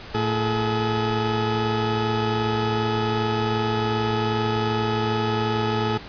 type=tone pair together; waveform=20% pulse; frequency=112.02 / 425.5 Hz; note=A2 / G#4; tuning=+32 / +42 cents; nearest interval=octave + major seventh; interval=2310 cents; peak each=-19 dBFS; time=0.14-5.98 s; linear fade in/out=10 ms; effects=pink hiss -39 dBFS RMS until 6.08 s + resampled to 11025 Hz